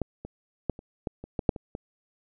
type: clicks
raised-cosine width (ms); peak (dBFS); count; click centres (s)
2; -14 / -24 / -12 / -29 / -16 / -26 / -15 / -6 / -23 / -21; 10; 0.017 / 0.25 / 0.697 / 0.791 / 1.072 / 1.24 / 1.392 / 1.492 / 1.562 / 1.751
effects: none